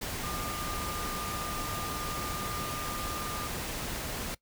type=tone in noise; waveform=sine; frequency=1206 Hz; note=D6; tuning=46 cents sharp; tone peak=-38 dBFS; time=0.23-3.48 s; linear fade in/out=10 ms; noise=pink; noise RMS=-36 dBFS; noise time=0.01-4.35 s; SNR=-5 dB; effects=noise-tail reverb RT60 0.1 s tail -20 dB re dry